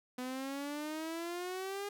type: exponential sweep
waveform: sawtooth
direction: up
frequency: 249.2 to 409.6 Hz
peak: -34 dBFS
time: 0.18-1.89 s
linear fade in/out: 5 ms
effects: none